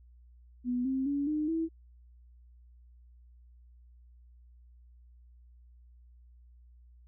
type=tone with pitch steps; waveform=sine; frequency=246.9 / 264.6 / 283.6 / 304 / 325.8 Hz; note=B3 / C4 / C#4 / D#4 / E4; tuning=0 / +20 / +40 / -40 / -20 cents; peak=-28 dBFS; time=0.64-1.69 s; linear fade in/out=50 ms; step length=210 ms; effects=added 60 Hz sine -54 dBFS peak until 7.07 s